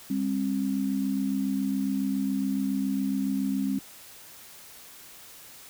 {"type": "tone pair together", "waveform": "sine", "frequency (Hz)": [200.5, 267.7], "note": ["G3", "C4"], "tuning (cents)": [39, 40], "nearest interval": "perfect fourth", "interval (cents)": 501, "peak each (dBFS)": [-28, -27], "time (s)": [0.1, 3.79], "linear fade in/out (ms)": 5, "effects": ["white hiss -48 dBFS RMS until 5.69 s"]}